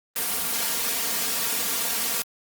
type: noise with comb filter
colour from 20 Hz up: white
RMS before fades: -26 dBFS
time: 0.16-2.22 s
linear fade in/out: 0 ms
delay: 4.3 ms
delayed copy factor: +0.85
effects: high-pass 80 Hz 12 dB/octave + Opus 24 kbps